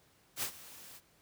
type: noise with ADSR envelope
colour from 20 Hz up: white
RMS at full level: -34 dBFS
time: 0.36-1.01 s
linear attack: 61 ms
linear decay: 88 ms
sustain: -18 dB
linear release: 45 ms
effects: pink hiss -67 dBFS RMS until 1.21 s + high-pass 60 Hz 12 dB/octave